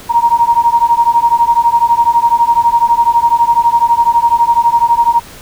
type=beating tone pair; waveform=sine; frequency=932.3 / 944.3 Hz; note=A#5 / A#5; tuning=0 / +22 cents; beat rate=12 Hz; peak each=-10 dBFS; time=0.09-5.2 s; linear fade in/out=20 ms; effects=pink hiss -34 dBFS RMS until 5.41 s